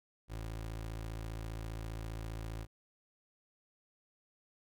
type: tone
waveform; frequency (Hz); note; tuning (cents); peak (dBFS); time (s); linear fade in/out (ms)
25% pulse; 55; A1; 0; -36; 0.28-2.67; 50
effects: none